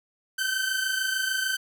sawtooth tone pair together, 1525 / 1551.7 Hz, G6 / G6, -48 / -18 cents, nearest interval unison, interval 30 cents, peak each -25 / -24 dBFS, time 0.38-1.57 s, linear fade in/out 10 ms, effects none

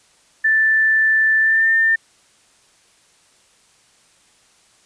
sine tone with pitch glide, 1764 to 1801.1 Hz, A6 to A6, +4 to +40 cents, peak -12 dBFS, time 0.44-1.96 s, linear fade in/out 10 ms, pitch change +36 cents, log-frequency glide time 1.4-1.69 s, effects white hiss -55 dBFS RMS until 4.85 s + resampled to 22050 Hz

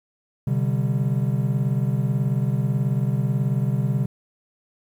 triangle chord, C suspended second, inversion none, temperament equal with one note detuned, 128.49 / 146.83 / 196 Hz, C3 / D3 / G3, -31 / 0 / 0 cents, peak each -20 / -22 / -25 dBFS, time 0.47-4.06 s, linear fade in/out 5 ms, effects 9-bit

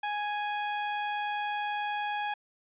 sawtooth tone, 830.6 Hz, G#5, in tune, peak -26 dBFS, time 0.03-2.34 s, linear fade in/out 5 ms, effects resampled to 8000 Hz

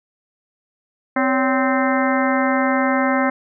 harmonic tone with a mistuned harmonic, 260 Hz, C4, 11 cents flat, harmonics 1 / 2 / 3 / 4 / 5 / 6 / 7 / 8, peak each -19 / -22 / -24 / -25 / -26 / -27 / -27 / -28 dBFS, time 1.16-3.3 s, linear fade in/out 5 ms, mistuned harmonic 2, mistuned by +130 cents, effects none

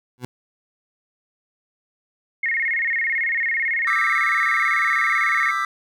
20% pulse tone with exponential growth, 124.3 Hz, B2, 12 cents sharp, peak -20 dBFS, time 0.18-0.25 s, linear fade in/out 0 ms, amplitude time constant 15 ms
sine tone with vibrato, 2000 Hz, B6, 21 cents sharp, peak -19 dBFS, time 2.43-5.51 s, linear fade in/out 5 ms, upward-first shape square, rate 18 Hz, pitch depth 130 cents each way
triangle chord, E minor seventh, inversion third, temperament just, 1186.7 / 1318.5 / 1582.2 / 1977.8 Hz, D6 / E6 / G6 / B6, +18 / 0 / +16 / +2 cents, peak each -23 / -23 / -28 / -25 dBFS, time 3.87-5.65 s, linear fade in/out 2 ms
effects none

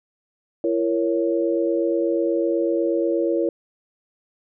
sine chord, A# diminished, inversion second, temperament equal with one note detuned, 337.3 / 466.2 / 554.4 Hz, E4 / A#4 / C#5, +40 / 0 / 0 cents, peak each -21 / -24 / -24 dBFS, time 0.64-3.49 s, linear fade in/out 2 ms, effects none

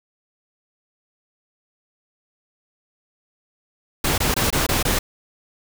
pink noise bursts, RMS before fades -20 dBFS, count 6, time 4.04-4.99 s, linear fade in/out 5 ms, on 140 ms, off 22 ms, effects none

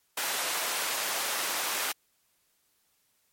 pink high-pass noise, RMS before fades -31 dBFS, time 0.17-1.92 s, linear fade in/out 5 ms, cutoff 710 Hz, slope 12 dB/octave, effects white hiss -71 dBFS RMS until 3.32 s + MP3 64 kbps

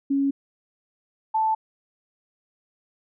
sine tone pair in turn, 276.8 / 878.8 Hz, C#4 / A5, -2 / -2 cents, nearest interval octave + minor sixth, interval 2000 cents, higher second, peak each -19 dBFS, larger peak neither, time 0.1-0.31 / 1.34-1.55 s, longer neither, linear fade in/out 10 ms, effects none

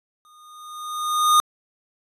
square tone with exponential growth, 1227 Hz, D#6, 25 cents flat, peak -12 dBFS, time 0.25-1.4 s, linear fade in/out 0 ms, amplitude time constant 250 ms, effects resampled to 32000 Hz

